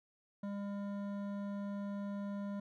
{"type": "tone with hard clipping", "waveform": "triangle", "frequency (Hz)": 201.3, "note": "G3", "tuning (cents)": 46, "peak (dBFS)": -40, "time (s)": [0.43, 2.6], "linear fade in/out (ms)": 5, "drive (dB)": 16, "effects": []}